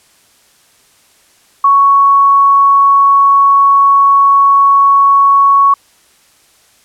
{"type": "tone", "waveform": "sine", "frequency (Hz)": 1112, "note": "C#6", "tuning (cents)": 5, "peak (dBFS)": -4, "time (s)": [1.64, 5.74], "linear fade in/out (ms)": 5, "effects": ["white hiss -49 dBFS RMS until 6.84 s", "low-pass 11000 Hz 12 dB/octave"]}